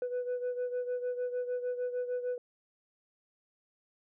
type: beating tone pair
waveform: sine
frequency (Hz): 493.9 / 500.5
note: B4 / B4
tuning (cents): 0 / +23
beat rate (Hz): 6.6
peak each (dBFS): -31 / -36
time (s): 0.02-2.38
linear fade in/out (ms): 2
effects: tanh soft clip ceiling -29 dBFS